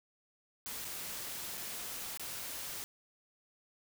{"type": "noise with dropouts", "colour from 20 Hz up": "white", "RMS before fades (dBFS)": -42, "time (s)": [0.66, 2.84], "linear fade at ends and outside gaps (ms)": 0, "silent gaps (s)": [[0.847, 0.851], [1.573, 1.577], [2.174, 2.196]], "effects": []}